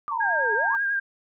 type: exponential two-way sweep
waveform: sine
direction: down then up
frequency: 1221 to 405.9 to 1221 Hz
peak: -27 dBFS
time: 0.08-0.75 s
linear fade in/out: 0 ms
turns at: 0.54 s
type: tone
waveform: sine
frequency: 916 Hz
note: A#5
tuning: 31 cents flat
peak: -27 dBFS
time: 0.11-0.77 s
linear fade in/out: 10 ms
type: tone with vibrato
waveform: sine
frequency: 1613 Hz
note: G6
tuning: 49 cents sharp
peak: -22 dBFS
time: 0.2-1 s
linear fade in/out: 10 ms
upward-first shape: sine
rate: 10 Hz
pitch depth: 32 cents each way
effects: none